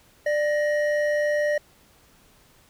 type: tone pair together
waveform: triangle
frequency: 593 / 1882.7 Hz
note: D5 / A#6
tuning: +17 / +17 cents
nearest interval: octave + minor sixth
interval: 2000 cents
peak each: -19 / -27 dBFS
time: 0.26-1.58 s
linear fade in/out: 5 ms
effects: pink hiss -57 dBFS RMS until 2.69 s